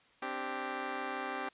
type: chord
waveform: 10% pulse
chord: C suspended second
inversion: none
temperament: just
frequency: 261.6 / 294.3 / 392.4 Hz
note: C4 / D4 / G4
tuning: 0 / +4 / +2 cents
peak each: -33 / -35 / -32 dBFS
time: 0.22-1.49 s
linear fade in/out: 5 ms
effects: white hiss -65 dBFS RMS until 1.53 s + resampled to 8000 Hz